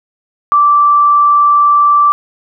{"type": "tone", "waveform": "sine", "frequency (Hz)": 1168, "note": "D6", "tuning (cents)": -10, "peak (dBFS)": -5, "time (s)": [0.52, 2.12], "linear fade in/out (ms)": 0, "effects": []}